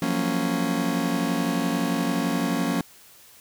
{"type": "chord", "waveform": "40% pulse", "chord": "Gb major seventh", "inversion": "third", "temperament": "just", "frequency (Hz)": [173.43, 185, 231.2, 277.5], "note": ["F3", "Gb3", "Bb3", "Db4"], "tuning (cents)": [-12, 0, -14, 2], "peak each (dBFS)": [-28, -30, -27, -26], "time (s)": [0.02, 2.81], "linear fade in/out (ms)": 2, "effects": ["white hiss -51 dBFS RMS until 3.4 s"]}